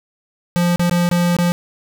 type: tone with dropouts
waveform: square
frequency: 174.61 Hz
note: F3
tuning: in tune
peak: -14 dBFS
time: 0.56-1.52 s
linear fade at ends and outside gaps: 0 ms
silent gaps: 0.76-0.795 / 0.896-0.912 / 1.09-1.113 / 1.366-1.387 s
effects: none